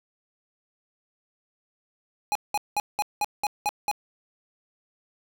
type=tone bursts; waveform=square; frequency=830.6 Hz; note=G#5; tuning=in tune; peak=-23 dBFS; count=8; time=2.32-3.914 s; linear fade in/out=0 ms; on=33 ms; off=190 ms; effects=none